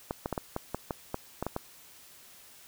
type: clicks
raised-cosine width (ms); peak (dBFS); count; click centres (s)
1; -17; 11; 0.109 / 0.259 / 0.327 / 0.378 / 0.564 / 0.746 / 0.908 / 1.144 / 1.426 / 1.466 / 1.564
effects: white hiss -54 dBFS RMS until 2.67 s